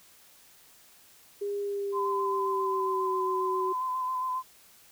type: tone with pitch glide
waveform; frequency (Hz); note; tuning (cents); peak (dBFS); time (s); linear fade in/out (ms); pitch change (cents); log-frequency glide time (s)
sine; 405.4 to 373.9; G#4 to F#4; -42 to +18; -29; 1.41-3.73; 10; -140; 1.6-3.21
type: tone with vibrato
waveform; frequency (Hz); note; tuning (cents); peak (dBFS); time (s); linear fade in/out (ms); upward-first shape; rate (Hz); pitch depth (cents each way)
sine; 1022; C6; -41; -28; 1.92-4.43; 50; square; 7.4; 19
effects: white hiss -57 dBFS RMS until 4.91 s